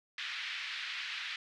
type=band-pass noise; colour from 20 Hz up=pink; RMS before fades=-40 dBFS; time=0.18-1.36 s; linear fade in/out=2 ms; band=1700 to 3900 Hz; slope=24 dB/octave; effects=none